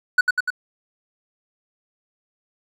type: tone with echo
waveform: triangle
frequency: 1480 Hz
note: F#6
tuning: in tune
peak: -9 dBFS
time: 0.18-0.21 s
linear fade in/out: 5 ms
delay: 98 ms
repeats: 3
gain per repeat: -3 dB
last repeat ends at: 0.504 s
effects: none